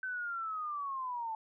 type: linear sweep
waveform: sine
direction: down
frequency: 1535 to 872 Hz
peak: -35 dBFS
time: 0.03-1.35 s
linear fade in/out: 2 ms
effects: none